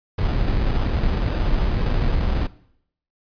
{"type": "noise with sample-and-hold", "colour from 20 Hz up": "brown", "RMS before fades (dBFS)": -20, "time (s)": [0.18, 2.47], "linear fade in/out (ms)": 5, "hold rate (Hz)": 2100, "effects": ["noise-tail reverb RT60 0.7 s tail -19 dB re dry", "resampled to 11025 Hz"]}